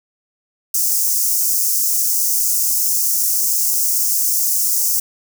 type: high-pass noise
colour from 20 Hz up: white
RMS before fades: -17 dBFS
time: 0.74-5 s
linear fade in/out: 5 ms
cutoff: 5400 Hz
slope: 48 dB/octave
effects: none